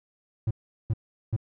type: tone bursts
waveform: triangle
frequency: 110 Hz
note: A2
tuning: in tune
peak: -20 dBFS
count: 3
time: 0.47-1.364 s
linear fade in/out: 5 ms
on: 38 ms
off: 390 ms
effects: none